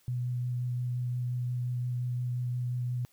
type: tone with vibrato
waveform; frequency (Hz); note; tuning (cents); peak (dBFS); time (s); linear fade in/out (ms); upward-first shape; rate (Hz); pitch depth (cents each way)
sine; 123.47; B2; 0; -29; 0.08-3.05; 0; sine; 5.7; 11
effects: white hiss -66 dBFS RMS until 3.12 s